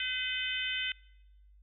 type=harmonic tone; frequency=509 Hz; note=C5; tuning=48 cents flat; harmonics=3 / 4 / 5 / 6 / 7; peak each=-39 / -38 / -38 / -35 / -41 dBFS; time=0-0.92 s; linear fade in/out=2 ms; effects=noise-tail reverb RT60 1.0 s tail -24 dB re dry + added 50 Hz sine -56 dBFS peak until 1.62 s